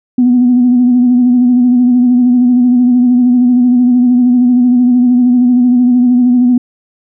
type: tone with vibrato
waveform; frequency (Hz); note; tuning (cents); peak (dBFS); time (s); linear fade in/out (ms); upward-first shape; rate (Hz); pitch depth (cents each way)
sine; 246.9; B3; 0; -4; 0.18-6.58; 5; sine; 13; 38
effects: tanh soft clip ceiling 0 dBFS